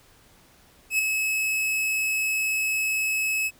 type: tone with ADSR envelope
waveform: 45% pulse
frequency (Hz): 2582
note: E7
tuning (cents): -37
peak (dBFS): -18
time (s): 0.9-3.51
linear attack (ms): 90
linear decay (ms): 4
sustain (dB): -5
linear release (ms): 46
effects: pink hiss -56 dBFS RMS until 3.59 s